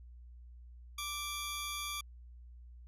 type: tone pair together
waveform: 15% pulse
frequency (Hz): 1174.7 / 3323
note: D6 / G#7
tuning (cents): 0 / 0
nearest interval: octave + tritone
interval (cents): 1800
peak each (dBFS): -33 / -35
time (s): 0.98-2.01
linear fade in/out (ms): 5
effects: added 60 Hz sine -50 dBFS peak until 2.87 s + resampled to 32000 Hz